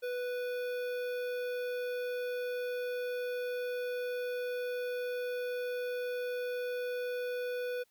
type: tone with notch filter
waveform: square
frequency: 493.9 Hz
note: B4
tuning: in tune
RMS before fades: -36 dBFS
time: 0.02-7.84 s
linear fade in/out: 20 ms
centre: 7500 Hz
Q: 0.51
effects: white hiss -73 dBFS RMS until 7.9 s

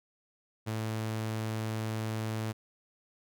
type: tone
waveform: sawtooth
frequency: 110 Hz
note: A2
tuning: in tune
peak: -28 dBFS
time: 0.66-2.53 s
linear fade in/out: 20 ms
effects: none

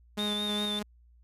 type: tone with tremolo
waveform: sawtooth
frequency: 208.3 Hz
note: G#3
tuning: 5 cents sharp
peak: -27 dBFS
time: 0.17-0.83 s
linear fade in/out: 10 ms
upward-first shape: square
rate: 3.1 Hz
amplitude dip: 25%
type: tone with vibrato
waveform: triangle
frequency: 3613 Hz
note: A7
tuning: 45 cents sharp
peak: -30 dBFS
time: 0.19-0.79 s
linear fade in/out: 0 ms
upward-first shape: sine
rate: 5 Hz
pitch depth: 43 cents each way
effects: added 59 Hz sine -56 dBFS peak until 1.23 s + resampled to 32000 Hz

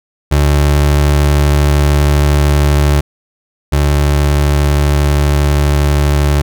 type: tone pair in turn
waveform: 30% pulse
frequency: 72.8 / 72.51 Hz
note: D2 / D2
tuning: -15 / -22 cents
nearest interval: unison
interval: 7 cents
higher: first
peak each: -5 / -6 dBFS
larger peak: first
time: 0.31-3.01 / 3.72-6.42 s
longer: neither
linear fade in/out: 10 ms
effects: none

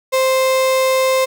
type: tone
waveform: 35% pulse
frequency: 523.3 Hz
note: C5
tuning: in tune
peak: -11 dBFS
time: 0.12-1.26 s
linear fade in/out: 20 ms
effects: none

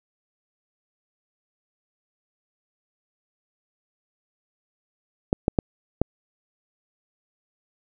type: clicks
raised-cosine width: 2 ms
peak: -5 dBFS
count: 4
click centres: 5.329 / 5.481 / 5.588 / 6.016 s
effects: none

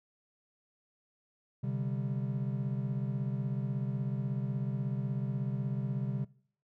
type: chord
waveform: triangle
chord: C suspended second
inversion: none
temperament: just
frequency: 130.81 / 147.16 / 196.22 Hz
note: C3 / D3 / G3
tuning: 0 / +4 / +2 cents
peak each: -31 / -36 / -36 dBFS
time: 1.63-6.25 s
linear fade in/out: 10 ms
effects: noise-tail reverb RT60 0.6 s tail -23 dB re dry

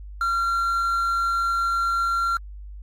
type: tone with quantisation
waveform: triangle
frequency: 1373 Hz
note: F6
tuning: 30 cents flat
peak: -18 dBFS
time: 0.21-2.37 s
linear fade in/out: 2 ms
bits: 7
effects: added 50 Hz sine -35 dBFS peak until 2.82 s + MP3 64 kbps

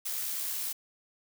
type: noise with amplitude modulation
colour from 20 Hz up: blue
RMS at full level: -33 dBFS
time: 0.05-0.73 s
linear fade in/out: 10 ms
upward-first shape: sine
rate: 69.9 Hz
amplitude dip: 25%
effects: none

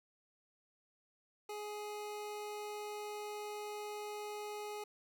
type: tone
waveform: 25% pulse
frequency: 418.2 Hz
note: G#4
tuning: 12 cents sharp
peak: -38 dBFS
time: 1.49-4.84 s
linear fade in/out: 5 ms
effects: none

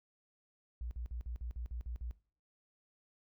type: tone bursts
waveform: sine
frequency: 59.2 Hz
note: A#1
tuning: 27 cents sharp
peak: -38 dBFS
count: 9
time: 0.81-2.11 s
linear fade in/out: 0 ms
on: 100 ms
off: 50 ms
effects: noise-tail reverb RT60 0.4 s tail -18 dB re dry

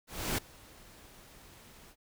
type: noise with ADSR envelope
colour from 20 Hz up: pink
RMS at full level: -31 dBFS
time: 0.07-1.96 s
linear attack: 310 ms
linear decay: 7 ms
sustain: -24 dB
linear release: 66 ms
effects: none

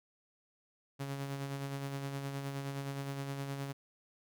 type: tone with tremolo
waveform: sawtooth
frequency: 138.59 Hz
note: C#3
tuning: in tune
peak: -32 dBFS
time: 0.99-3.73 s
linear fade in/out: 20 ms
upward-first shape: sine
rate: 9.6 Hz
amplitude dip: 40%
effects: none

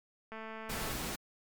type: click train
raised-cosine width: 0.5 ms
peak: -30 dBFS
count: 133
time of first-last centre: 0.32-0.917 s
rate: 221 Hz
type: noise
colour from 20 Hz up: pink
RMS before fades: -38 dBFS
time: 0.69-1.16 s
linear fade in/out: 10 ms
effects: MP3 96 kbps

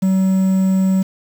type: tone with quantisation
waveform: triangle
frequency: 190 Hz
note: F#3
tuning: 46 cents sharp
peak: -10 dBFS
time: 0.02-1.03 s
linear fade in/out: 10 ms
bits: 6
effects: none

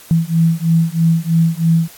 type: beating tone pair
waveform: sine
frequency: 163.2 / 166.3 Hz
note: E3 / E3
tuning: -17 / +16 cents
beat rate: 3.1 Hz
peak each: -14 dBFS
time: 0.11-1.88 s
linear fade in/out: 0 ms
effects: white hiss -40 dBFS RMS until 1.97 s + AAC 64 kbps

